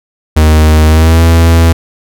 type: tone with pitch glide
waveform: 45% pulse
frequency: 77.78 to 82.88 Hz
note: D#2 to E2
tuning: 0 to +10 cents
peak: -3 dBFS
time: 0.36-1.73 s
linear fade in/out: 10 ms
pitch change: +110 cents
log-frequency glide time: 0.86-1.22 s
effects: none